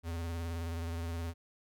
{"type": "tone with vibrato", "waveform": "square", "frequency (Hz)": 83.6, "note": "E2", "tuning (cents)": 25, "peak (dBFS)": -36, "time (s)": [0.03, 1.34], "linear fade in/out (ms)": 50, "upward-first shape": "square", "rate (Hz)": 19, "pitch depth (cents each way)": 33, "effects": []}